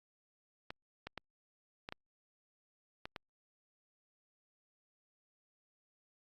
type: clicks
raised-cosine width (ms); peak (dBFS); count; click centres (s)
0.3; -26; 7; 0.705 / 1.07 / 1.177 / 1.889 / 1.924 / 3.055 / 3.162
effects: Opus 48 kbps